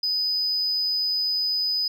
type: tone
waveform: sine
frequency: 4994 Hz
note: D#8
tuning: 6 cents sharp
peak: -20 dBFS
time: 0.03-1.88 s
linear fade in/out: 5 ms
effects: tanh soft clip ceiling -19 dBFS